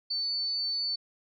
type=tone; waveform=sine; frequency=4502 Hz; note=C#8; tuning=26 cents sharp; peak=-28 dBFS; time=0.1-0.96 s; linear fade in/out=10 ms; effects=none